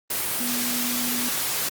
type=tone in noise; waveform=sine; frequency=244.2 Hz; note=B3; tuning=19 cents flat; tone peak=-29 dBFS; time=0.4-1.29 s; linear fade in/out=5 ms; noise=white; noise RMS=-26 dBFS; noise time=0.1-1.69 s; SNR=-6 dB; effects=high-pass 100 Hz 12 dB/octave + Opus 32 kbps